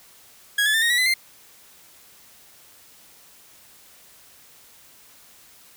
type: tone with pitch steps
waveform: 30% pulse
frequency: 1656 / 1722.3 / 1791.3 / 1863.1 / 1937.7 / 2015 / 2096 Hz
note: G#6 / A6 / A6 / A#6 / B6 / B6 / C7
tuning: -5 / -37 / +31 / -1 / -33 / +34 / +2 cents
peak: -15 dBFS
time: 0.58-1.14 s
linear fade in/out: 5 ms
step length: 80 ms
effects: white hiss -51 dBFS RMS until 5.76 s